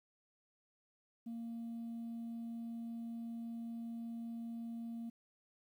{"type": "tone", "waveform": "sine", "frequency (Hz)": 231.3, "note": "A#3", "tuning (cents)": -13, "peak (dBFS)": -39, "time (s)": [1.26, 5.1], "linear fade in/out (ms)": 10, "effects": ["tanh soft clip ceiling -40 dBFS", "12-bit"]}